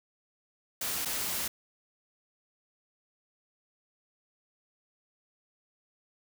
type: noise with dropouts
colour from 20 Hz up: white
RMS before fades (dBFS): -33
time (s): 0.81-1.48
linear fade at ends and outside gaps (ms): 5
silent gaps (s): 1.05-1.056
effects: none